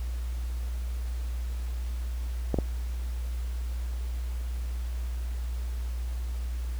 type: clicks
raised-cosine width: 2 ms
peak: -12 dBFS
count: 2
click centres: 2.543 / 2.587 s
effects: added 60 Hz sine -29 dBFS peak until 6.79 s + pink hiss -50 dBFS RMS until 6.79 s